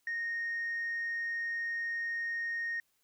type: tone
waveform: sine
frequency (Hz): 1856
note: A#6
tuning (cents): -8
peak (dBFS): -31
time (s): 0.07-2.8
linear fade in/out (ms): 2
effects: tanh soft clip ceiling -30 dBFS + white hiss -75 dBFS RMS until 3.03 s